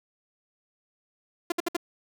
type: tone bursts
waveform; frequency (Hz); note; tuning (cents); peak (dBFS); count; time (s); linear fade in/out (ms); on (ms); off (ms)
sawtooth; 343.9; F4; -27; -20; 4; 1.5-1.767; 5; 21; 61
effects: none